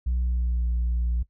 sine tone with pitch glide, 61.3 to 59.31 Hz, B1 to A#1, -12 to +31 cents, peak -20 dBFS, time 0.06-1.23 s, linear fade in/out 10 ms, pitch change -57 cents, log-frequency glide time 0.2-0.7 s, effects noise-tail reverb RT60 0.1 s tail -18 dB re dry + tanh soft clip ceiling -20 dBFS

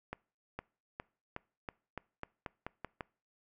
accelerating click train, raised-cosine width 0.5 ms, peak -24 dBFS, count 11, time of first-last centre 0.13-3.008 s, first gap 460 ms, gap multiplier 0.89, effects noise-tail reverb RT60 0.4 s tail -24 dB re dry

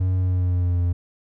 triangle tone with pitch glide, 92.5 to 87.56 Hz, F#2 to F2, 0 to +5 cents, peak -16 dBFS, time 0-0.93 s, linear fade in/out 10 ms, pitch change -95 cents, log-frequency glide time 0.16-0.82 s, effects none

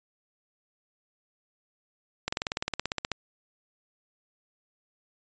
slowing click train, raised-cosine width 0.2 ms, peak -11 dBFS, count 16, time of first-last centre 2.28-3.117 s, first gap 45 ms, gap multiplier 1.03, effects resampled to 16000 Hz

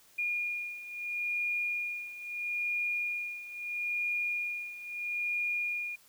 sine beating tone pair, 2428 / 2428.76 Hz, D#7 / D#7, -43 / -42 cents, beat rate 0.76 Hz, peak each -37 / -33 dBFS, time 0.18-5.96 s, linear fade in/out 10 ms, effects white hiss -61 dBFS RMS until 6.08 s

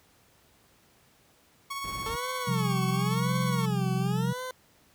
sawtooth tone with tremolo, 1108 Hz, C#6, 1 cent flat, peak -28 dBFS, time 1.7-3.66 s, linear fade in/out 10 ms, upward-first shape sine, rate 17 Hz, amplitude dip 35%
brown noise, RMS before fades -37 dBFS, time 1.84-2.16 s, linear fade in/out 5 ms
20% pulse tone with vibrato, 440 Hz, A4, in tune, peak -29 dBFS, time 2.06-4.51 s, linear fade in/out 2 ms, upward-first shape sine, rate 0.94 Hz, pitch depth 260 cents each way
sine chord, C suspended fourth, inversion none, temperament equal, 130.81 / 174.61 / 196 Hz, C3 / F3 / G3, 0 / 0 / 0 cents, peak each -28 / -29 / -33 dBFS, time 2.47-4.33 s, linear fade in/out 10 ms
effects pink hiss -62 dBFS RMS until 4.94 s + high-pass 60 Hz 12 dB/octave

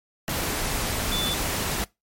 sine tone in noise, 3494 Hz, A7, 13 cents flat, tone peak -26 dBFS, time 1.12-1.34 s, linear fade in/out 0 ms, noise pink, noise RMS -27 dBFS, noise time 0.28-1.84 s, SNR -2 dB, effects noise-tail reverb RT60 0.2 s tail -22 dB re dry + MP3 64 kbps

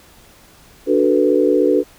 sine chord, B minor seventh, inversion first, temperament equal, 293.7 / 370 / 440 / 493.9 Hz, D4 / F#4 / A4 / B4, 0 / 0 / 0 / 0 cents, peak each -17 dBFS, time 0.86-1.84 s, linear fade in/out 50 ms, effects pink hiss -47 dBFS RMS until 1.98 s

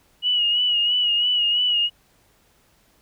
sine tone with vibrato, 2907 Hz, F#7, 31 cents flat, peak -17 dBFS, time 0.22-1.9 s, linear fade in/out 50 ms, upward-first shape sine, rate 3 Hz, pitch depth 43 cents each way, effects pink hiss -60 dBFS RMS until 3.01 s

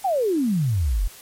sine exponential sweep, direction down, 817 to 38.89 Hz, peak -18 dBFS, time 0.04-1.08 s, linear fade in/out 10 ms, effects white hiss -44 dBFS RMS until 1.21 s + MP3 64 kbps

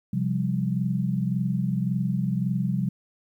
sine chord, C suspended fourth, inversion none, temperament just, 130.81 / 174.42 / 196.22 Hz, C3 / F3 / G3, 0 / -2 / +2 cents, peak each -27 dBFS, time 0.13-2.89 s, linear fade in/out 5 ms, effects 10-bit

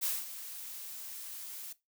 blue noise with ADSR envelope, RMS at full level -31 dBFS, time 0.01-1.73 s, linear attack 29 ms, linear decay 210 ms, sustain -13 dB, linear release 7 ms, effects noise-tail reverb RT60 0.2 s tail -18 dB re dry

